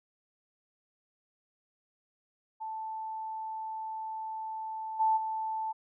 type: tone with level steps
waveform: sine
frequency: 880 Hz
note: A5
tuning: in tune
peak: -35 / -23 / -31 dBFS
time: 2.6-5.73 s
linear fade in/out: 20 ms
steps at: 4.99 / 5.16 s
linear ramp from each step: 20 ms
effects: none